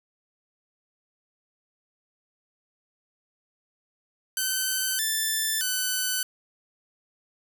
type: tone with pitch steps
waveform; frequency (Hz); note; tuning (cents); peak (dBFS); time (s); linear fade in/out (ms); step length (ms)
5% pulse; 1529 / 1763 / 1505; G6 / A6 / F#6; -44 / +3 / +29; -14; 4.37-6.23; 2; 620
effects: 8-bit